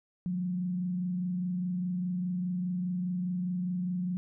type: tone with frequency modulation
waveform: sine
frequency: 180.2 Hz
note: F#3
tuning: 45 cents flat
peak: -29 dBFS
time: 0.26-4.17 s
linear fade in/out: 0 ms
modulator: 24.9 Hz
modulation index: 0.32
effects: none